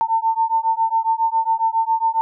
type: beating tone pair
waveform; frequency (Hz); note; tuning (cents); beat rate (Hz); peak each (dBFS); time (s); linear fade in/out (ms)
sine; 897 / 904.3; A5 / A5; +33 / +47; 7.3; -19; 0.01-2.21; 0
effects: none